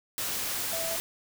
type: tone in noise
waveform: sine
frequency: 659.3 Hz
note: E5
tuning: in tune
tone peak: -34 dBFS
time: 0.73-0.96 s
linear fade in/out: 0 ms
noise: white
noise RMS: -32 dBFS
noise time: 0.18-1 s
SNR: -5 dB
effects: none